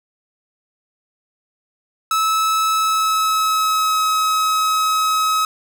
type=tone with pitch glide; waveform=45% pulse; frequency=1300 to 1277.7 Hz; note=E6 to D#6; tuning=-24 to +46 cents; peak=-15 dBFS; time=2.11-5.45 s; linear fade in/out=2 ms; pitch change=-30 cents; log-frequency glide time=2.73-4.01 s; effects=none